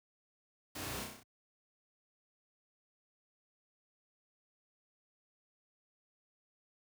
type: noise with echo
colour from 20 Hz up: pink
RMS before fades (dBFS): -43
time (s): 0.75-1.04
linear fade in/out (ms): 5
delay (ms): 32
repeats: 6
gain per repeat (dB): -3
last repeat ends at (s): 1.232
effects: high-pass 80 Hz 12 dB/octave